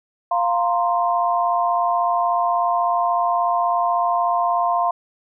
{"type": "chord", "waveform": "sine", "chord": "F suspended fourth", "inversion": "none", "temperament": "just", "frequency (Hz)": [698.5, 931.3, 1047.7], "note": ["F5", "Bb5", "C6"], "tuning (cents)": [0, -2, 2], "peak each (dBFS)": [-19, -24, -21], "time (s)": [0.31, 4.91], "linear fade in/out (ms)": 5, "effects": []}